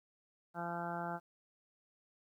harmonic tone, 171.6 Hz, F3, 30 cents flat, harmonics 1 / 2 / 3 / 4 / 5 / 6 / 7 / 8 / 9, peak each -44 / -48 / -50 / -43 / -43 / -53 / -52 / -46 / -50 dBFS, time 0.54-1.2 s, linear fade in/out 50 ms, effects 12-bit

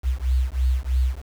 sine beating tone pair, 62.4 / 65.5 Hz, B1 / C2, +19 / +2 cents, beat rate 3.1 Hz, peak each -21 dBFS, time 0.03-1.22 s, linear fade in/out 50 ms, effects tanh soft clip ceiling -11 dBFS + 7-bit

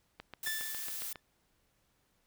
click train, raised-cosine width 0.3 ms, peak -28 dBFS, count 8, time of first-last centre 0.2-1.158 s, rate 7.31 Hz
blue noise, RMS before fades -40 dBFS, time 0.43-1.13 s, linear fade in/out 2 ms
sawtooth tone with exponential decay, 1760 Hz, A6, in tune, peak -29 dBFS, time 0.46-1.2 s, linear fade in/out 5 ms, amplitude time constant 160 ms
effects pink hiss -74 dBFS RMS until 2.26 s

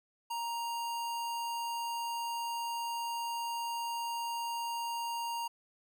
square tone, 935 Hz, A#5, 5 cents sharp, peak -35 dBFS, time 0.3-5.48 s, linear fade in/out 10 ms, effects none

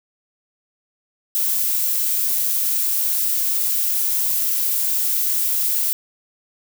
violet noise, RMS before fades -20 dBFS, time 1.35-5.93 s, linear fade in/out 0 ms, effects none

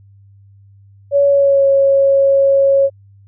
sine tone with pitch glide, 564 to 549.5 Hz, C#5 to C#5, +30 to -15 cents, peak -8 dBFS, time 1.11-2.9 s, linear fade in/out 50 ms, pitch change -45 cents, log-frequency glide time 1.26-1.66 s, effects added 99 Hz sine -42 dBFS peak until 3.27 s

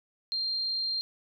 sine tone, 4186 Hz, C8, in tune, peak -28 dBFS, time 0.32-1.01 s, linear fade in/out 0 ms, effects none

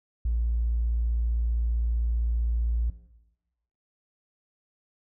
triangle tone, 57.7 Hz, A#1, 17 cents flat, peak -19 dBFS, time 0.25-2.9 s, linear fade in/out 5 ms, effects noise-tail reverb RT60 1.0 s tail -19 dB re dry + tanh soft clip ceiling -21 dBFS

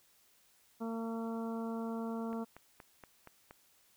harmonic tone, 227.4 Hz, A#3, 43 cents flat, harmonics 1 / 2 / 3 / 4 / 5 / 6, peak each -37 / -43 / -47 / -49 / -51 / -53 dBFS, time 0.8-2.45 s, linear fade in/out 20 ms
click train, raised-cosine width 0.5 ms, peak -35 dBFS, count 6, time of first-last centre 2.33-3.509 s, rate 4.24 Hz
effects white hiss -68 dBFS RMS until 3.96 s

